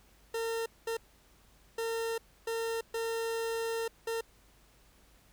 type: tone bursts at uneven times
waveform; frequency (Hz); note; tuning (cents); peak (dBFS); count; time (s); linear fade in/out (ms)
40% pulse; 455.8; A#4; -39; -31; 6; 0.34-0.66 / 0.87-0.97 / 1.78-2.18 / 2.47-2.81 / 2.94-3.88 / 4.07-4.21; 5
effects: added 50 Hz sine -65 dBFS peak until 5.32 s + pink hiss -64 dBFS RMS until 5.32 s